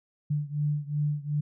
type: beating tone pair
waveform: sine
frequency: 146.83 / 149.53 Hz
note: D3 / D3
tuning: 0 / +32 cents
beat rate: 2.7 Hz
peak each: -28 / -30 dBFS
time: 0.3-1.41 s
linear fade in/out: 10 ms
effects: none